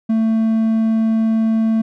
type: tone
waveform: triangle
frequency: 222.8 Hz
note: A3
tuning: 22 cents sharp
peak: -11 dBFS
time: 0.09-1.82 s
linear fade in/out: 10 ms
effects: none